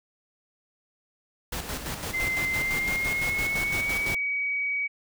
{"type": "noise with tremolo", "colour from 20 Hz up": "pink", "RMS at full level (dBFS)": -32, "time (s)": [1.52, 4.15], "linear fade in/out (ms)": 5, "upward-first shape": "square", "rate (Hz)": 5.9, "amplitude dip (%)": 50}
{"type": "tone with pitch glide", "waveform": "sine", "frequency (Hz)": [2077, 2265], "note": ["C7", "C#7"], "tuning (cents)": [-13, 37], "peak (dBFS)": -25, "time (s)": [2.13, 4.88], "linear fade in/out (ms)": 20, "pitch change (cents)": 150, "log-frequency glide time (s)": [2.54, 4.02]}
{"effects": []}